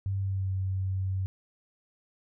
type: tone with pitch glide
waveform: sine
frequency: 97.5 to 94.94 Hz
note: G2 to F#2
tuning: -9 to +45 cents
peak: -27 dBFS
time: 0.06-1.26 s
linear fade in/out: 0 ms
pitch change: -46 cents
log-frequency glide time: 0.19-0.51 s
effects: none